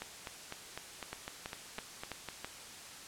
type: two click trains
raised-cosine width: 0.3 ms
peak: -23 / -24 dBFS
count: 5 / 10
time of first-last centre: 1.13-2.446 / 0.02-2.287 s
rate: 3.04 / 3.97 Hz
effects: white hiss -49 dBFS RMS until 3.07 s + low-pass 9000 Hz 12 dB/octave